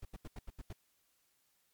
brown noise bursts, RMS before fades -44 dBFS, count 7, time 0.02-0.729 s, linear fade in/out 5 ms, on 31 ms, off 82 ms, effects white hiss -75 dBFS RMS until 1.73 s + MP3 96 kbps

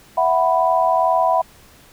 sine chord, E suspended second, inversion none, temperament just, 659.3 / 741.7 / 988.9 Hz, E5 / F#5 / B5, 0 / +4 / +2 cents, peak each -18 dBFS, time 0.17-1.42 s, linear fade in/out 10 ms, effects pink hiss -48 dBFS RMS until 1.92 s

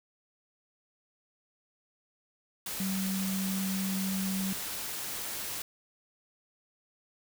sine tone in noise, 191.5 Hz, G3, 40 cents flat, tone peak -30 dBFS, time 2.8-4.53 s, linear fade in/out 2 ms, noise white, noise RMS -37 dBFS, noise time 2.66-5.62 s, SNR +4 dB, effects none

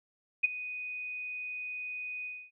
sine tone with ADSR envelope, 2489 Hz, D#7, in tune, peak -19 dBFS, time 0.43-2.51 s, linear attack 15 ms, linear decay 18 ms, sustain -17 dB, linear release 260 ms, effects none

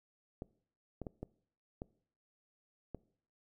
clicks, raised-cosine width 2 ms, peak -28 dBFS, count 6, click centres 0.421 / 1.017 / 1.068 / 1.23 / 1.819 / 2.947 s, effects noise-tail reverb RT60 0.6 s tail -22 dB re dry

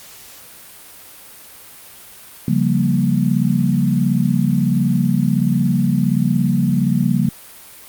sine chord, G half-diminished seventh, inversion second, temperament equal, 138.59 / 174.61 / 196 / 233.1 Hz, Db3 / F3 / G3 / Bb3, 0 / 0 / 0 / 0 cents, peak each -19 dBFS, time 2.48-7.29 s, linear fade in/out 2 ms, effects white hiss -40 dBFS RMS until 7.88 s + Opus 48 kbps

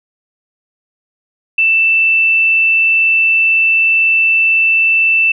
sine tone, 2659 Hz, E7, 14 cents sharp, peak -8 dBFS, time 1.58-5.32 s, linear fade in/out 5 ms, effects none

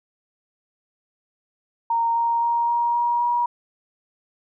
sine tone with pitch steps, 926 / 932.4 / 938.9 / 945.5 / 952 / 958.7 Hz, A#5 / A#5 / A#5 / A#5 / A#5 / A#5, -12 / 0 / +12 / +24 / +36 / +48 cents, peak -18 dBFS, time 1.9-3.46 s, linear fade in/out 5 ms, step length 260 ms, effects none

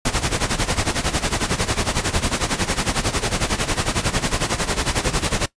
pink noise with tremolo, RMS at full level -18 dBFS, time 0.05-5.46 s, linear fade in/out 5 ms, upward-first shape sine, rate 11 Hz, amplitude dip 80%, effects noise-tail reverb RT60 0.1 s tail -18 dB re dry + resampled to 22050 Hz

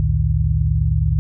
sine tone cluster, 61.7 / 81.2 / 110.5 / 151 Hz, B1 / E2 / A2 / D3, -1 / -26 / +8 / +48 cents, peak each -20 dBFS, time 0-1.19 s, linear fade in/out 0 ms, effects none

